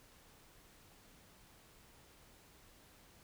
silence, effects pink hiss -63 dBFS RMS until 3.23 s

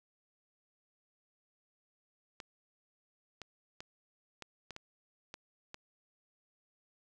clicks, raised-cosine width 0.2 ms, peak -27 dBFS, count 8, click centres 2.402 / 3.417 / 3.805 / 4.423 / 4.707 / 4.764 / 5.341 / 5.744 s, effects none

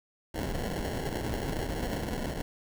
pink noise with sample-and-hold, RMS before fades -33 dBFS, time 0.34-2.42 s, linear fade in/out 5 ms, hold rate 1225 Hz, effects none

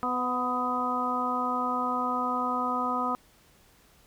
harmonic tone with a mistuned harmonic, 250.1 Hz, B3, 22 cents sharp, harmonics 1 / 2 / 3 / 4 / 5, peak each -33 / -37 / -34 / -32 / -29 dBFS, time 0.03-3.15 s, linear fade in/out 0 ms, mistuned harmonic 3, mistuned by -26 cents, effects pink hiss -60 dBFS RMS until 4.06 s

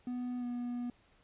triangle tone with pitch glide, 247.3 to 242.9 Hz, B3 to B3, +3 to -29 cents, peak -33 dBFS, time 0.07-0.9 s, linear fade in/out 2 ms, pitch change -32 cents, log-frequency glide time 0.39-0.45 s, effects pink hiss -67 dBFS RMS until 1.23 s + resampled to 8000 Hz

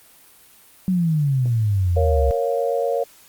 sine exponential sweep, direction down, 190 to 65.41 Hz, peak -16 dBFS, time 0.88-2.31 s, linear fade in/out 0 ms
sine chord, Bb minor, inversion none, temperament equal, 466.2 / 554.4 / 698.5 Hz, Bb4 / Db5 / F5, 0 / 0 / 0 cents, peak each -22 / -22 / -26 dBFS, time 1.96-3.04 s, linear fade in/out 10 ms
effects white hiss -50 dBFS RMS until 3.28 s + Opus 32 kbps

